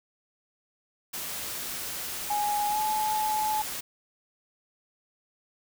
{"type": "noise", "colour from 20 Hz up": "white", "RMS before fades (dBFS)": -35, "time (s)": [1.13, 3.81], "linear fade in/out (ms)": 10}
{"type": "tone with pitch glide", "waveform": "sine", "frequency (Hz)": [830, 856.8], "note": ["G#5", "A5"], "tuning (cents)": [-1, -46], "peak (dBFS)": -25, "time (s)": [2.3, 3.62], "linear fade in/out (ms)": 5, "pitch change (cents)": 55, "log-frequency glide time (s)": [2.69, 2.8]}
{"effects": []}